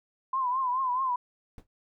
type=tone with vibrato; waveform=sine; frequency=1024 Hz; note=C6; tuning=38 cents flat; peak=-25 dBFS; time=0.33-1.16 s; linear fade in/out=5 ms; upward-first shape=triangle; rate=4.7 Hz; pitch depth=100 cents each way
type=noise with exponential decay; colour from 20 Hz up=brown; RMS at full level=-41 dBFS; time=1.58-1.67 s; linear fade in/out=1 ms; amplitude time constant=19 ms
effects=none